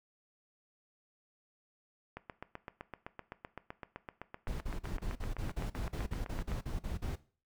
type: click train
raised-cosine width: 0.5 ms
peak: -27 dBFS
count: 35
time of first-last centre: 2.17-6.518 s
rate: 7.82 Hz
type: noise bursts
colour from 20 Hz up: brown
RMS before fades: -37 dBFS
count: 15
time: 4.47-7.158 s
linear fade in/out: 10 ms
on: 140 ms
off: 42 ms
effects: noise-tail reverb RT60 0.4 s tail -17 dB re dry